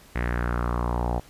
sawtooth tone with low-pass filter sweep, 59.8 Hz, A#1, 45 cents sharp, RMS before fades -26 dBFS, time 0.15-1.2 s, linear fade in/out 10 ms, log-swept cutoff 2000 to 760 Hz, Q 3.8, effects pink hiss -52 dBFS RMS until 1.29 s + resampled to 32000 Hz

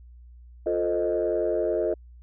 sine chord, F dominant seventh, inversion none, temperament equal with one note detuned, 349.2 / 440 / 520.5 / 622.3 Hz, F4 / A4 / C5 / Eb5, 0 / 0 / -9 / 0 cents, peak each -27 / -27 / -30 / -26 dBFS, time 0.66-1.94 s, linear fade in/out 5 ms, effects tanh soft clip ceiling -15 dBFS + added 60 Hz sine -45 dBFS peak until 2.22 s

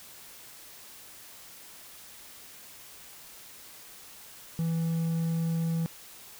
triangle tone, 164.81 Hz, E3, in tune, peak -24 dBFS, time 4.59-5.86 s, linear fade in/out 0 ms, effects white hiss -49 dBFS RMS until 6.39 s

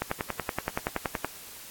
click train, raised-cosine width 0.5 ms, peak -12 dBFS, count 14, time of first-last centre 0.02-1.246 s, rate 10.6 Hz, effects white hiss -45 dBFS RMS until 1.7 s + AAC 64 kbps

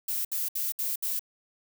violet noise bursts, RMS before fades -30 dBFS, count 5, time 0.08-1.194 s, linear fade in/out 5 ms, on 170 ms, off 66 ms, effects none

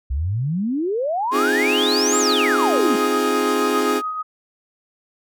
sine exponential two-way sweep, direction up then down, 61.2 to 7660 to 214.3 Hz, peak -19 dBFS, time 0.1-2.96 s, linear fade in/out 10 ms, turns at 2.18 s
40% pulse chord, F minor seventh, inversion second, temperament equal, 261.6 / 311.1 / 349.2 / 415.3 Hz, C4 / Eb4 / F4 / Ab4, 0 / 0 / 0 / 0 cents, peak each -23 / -25 / -25 / -20 dBFS, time 1.31-4.02 s, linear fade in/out 50 ms
sine tone with tremolo, 1254 Hz, D#6, 13 cents sharp, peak -21 dBFS, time 2.12-4.23 s, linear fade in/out 20 ms, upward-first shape triangle, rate 6.8 Hz, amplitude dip 45%
effects none

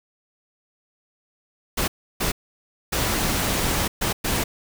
pink noise bursts at uneven times, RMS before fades -23 dBFS, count 5, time 1.77-1.88 / 2.2-2.32 / 2.92-3.88 / 4.01-4.13 / 4.24-4.44 s, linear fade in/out 10 ms, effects none

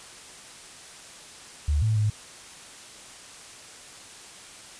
sine tone with pitch steps, 73.9 / 109.4 / 106.2 Hz, D2 / A2 / G#2, +11 / -9 / +39 cents, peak -20 dBFS, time 1.68-2.1 s, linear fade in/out 5 ms, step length 140 ms, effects white hiss -45 dBFS RMS until 4.79 s + resampled to 22050 Hz

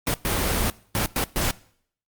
pink noise bursts at uneven times, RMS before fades -23 dBFS, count 5, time 0.07-0.14 / 0.25-0.7 / 0.95-1.06 / 1.16-1.24 / 1.36-1.51 s, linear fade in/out 0 ms, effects noise-tail reverb RT60 0.6 s tail -21 dB re dry + Opus 32 kbps

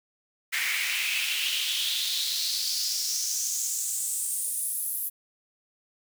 pink noise with high-pass filter sweep, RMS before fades -29 dBFS, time 0.52-5.1 s, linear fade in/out 20 ms, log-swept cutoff 2000 to 12000 Hz, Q 4.2, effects none

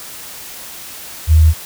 sine tone, 79.1 Hz, D#2, 29 cents sharp, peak -5 dBFS, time 1.27-1.54 s, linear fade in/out 50 ms, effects white hiss -32 dBFS RMS until 1.65 s

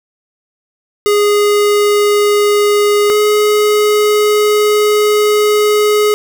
square tone pair in turn, 413.3 / 420.3 Hz, G#4 / G#4, -8 / +21 cents, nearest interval unison, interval 29 cents, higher second, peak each -9 dBFS, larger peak neither, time 1.06-3.1 / 3.1-6.14 s, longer second, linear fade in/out 0 ms, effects none

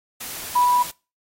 sine tone in noise, 983 Hz, B5, 8 cents flat, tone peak -15 dBFS, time 0.55-0.83 s, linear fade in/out 10 ms, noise white, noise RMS -33 dBFS, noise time 0.2-0.91 s, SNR +15 dB, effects noise-tail reverb RT60 0.3 s tail -22 dB re dry + AAC 48 kbps

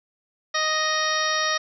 harmonic tone, 622.3 Hz, D#5, in tune, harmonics 1 / 2 / 3 / 4 / 5 / 6 / 7 / 8 / 9, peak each -30 / -26 / -26 / -36 / -36 / -30 / -34 / -36 / -29 dBFS, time 0.54-1.58 s, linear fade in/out 10 ms, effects none

